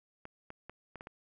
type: clicks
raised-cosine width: 0.5 ms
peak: -30 dBFS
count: 6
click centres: 0.254 / 0.504 / 0.696 / 0.957 / 1.009 / 1.071 s
effects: none